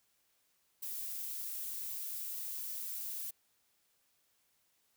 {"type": "noise", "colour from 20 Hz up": "violet", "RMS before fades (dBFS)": -41, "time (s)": [0.82, 3.31], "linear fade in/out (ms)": 10, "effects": ["white hiss -75 dBFS RMS until 4.96 s"]}